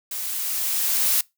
blue noise with level ramp, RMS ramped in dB -30 to -19 dBFS, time 0.11-1.21 s, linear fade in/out 5 ms, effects noise-tail reverb RT60 0.2 s tail -23 dB re dry

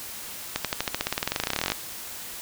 accelerating click train, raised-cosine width 0.2 ms, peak -7 dBFS, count 27, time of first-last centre 0.56-1.72 s, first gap 87 ms, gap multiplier 0.94, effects white hiss -38 dBFS RMS until 2.41 s

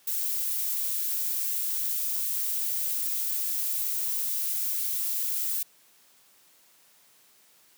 violet noise, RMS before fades -29 dBFS, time 0.07-5.63 s, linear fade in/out 5 ms, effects white hiss -60 dBFS RMS until 7.77 s + high-pass 150 Hz 12 dB/octave

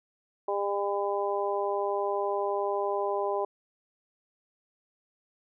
harmonic tone, 201.3 Hz, G3, 46 cents sharp, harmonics 2 / 3 / 4 / 5, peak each -30 / -32 / -33 / -34 dBFS, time 0.48-3.45 s, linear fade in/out 5 ms, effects none

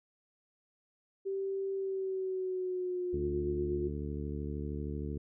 sine tone with pitch glide, 389 to 356.7 Hz, G4 to F4, -13 to +37 cents, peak -32 dBFS, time 1.25-3.89 s, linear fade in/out 20 ms, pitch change -150 cents, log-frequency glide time 1.74-3.16 s
harmonic tone, 73 Hz, D2, 10 cents flat, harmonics 1 / 2 / 3 / 4 / 5 / 6, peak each -38 / -41 / -43 / -44 / -45 / -46 dBFS, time 3.13-5.18 s, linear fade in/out 5 ms
effects none

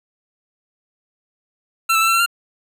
25% pulse tone with pitch steps, 1348 / 1316 / 1334 / 1348 / 1357 / 1391 Hz, E6 / E6 / E6 / E6 / E6 / F6, +38 / -3 / +20 / +38 / +50 / -7 cents, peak -10 dBFS, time 1.89-2.262 s, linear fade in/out 10 ms, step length 62 ms, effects none

